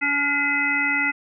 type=harmonic tone with a mistuned harmonic; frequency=283.9 Hz; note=C#4; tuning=41 cents sharp; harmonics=1 / 3 / 5 / 7 / 9; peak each=-30 / -32 / -26 / -21 / -27 dBFS; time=0.01-1.12 s; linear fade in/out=20 ms; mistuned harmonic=7; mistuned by=+39 cents; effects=none